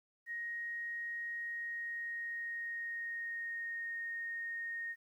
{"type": "tone with pitch glide", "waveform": "sine", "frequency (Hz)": [1875, 1853.5], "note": ["A#6", "A#6"], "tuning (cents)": [10, -10], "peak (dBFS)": -38, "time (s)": [0.26, 4.96], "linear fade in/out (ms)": 50, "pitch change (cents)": -20, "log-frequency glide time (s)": [1.39, 3.93], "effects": ["12-bit"]}